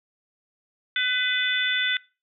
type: harmonic tone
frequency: 501 Hz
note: B4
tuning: 25 cents sharp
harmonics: 3 / 4 / 5 / 6 / 7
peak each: -26 / -27 / -33 / -34 / -26 dBFS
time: 0.96-1.97 s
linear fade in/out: 2 ms
effects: noise-tail reverb RT60 0.3 s tail -22 dB re dry